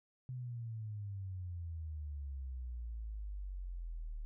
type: exponential sweep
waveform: sine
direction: down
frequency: 129 to 37.38 Hz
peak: -40 dBFS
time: 0.29-4.25 s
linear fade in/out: 0 ms
effects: none